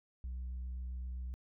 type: tone with vibrato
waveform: sine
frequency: 62.6 Hz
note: B1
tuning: 24 cents sharp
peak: -36 dBFS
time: 0.24-1.34 s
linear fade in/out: 0 ms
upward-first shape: sine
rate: 7.6 Hz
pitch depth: 12 cents each way
effects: tanh soft clip ceiling -37 dBFS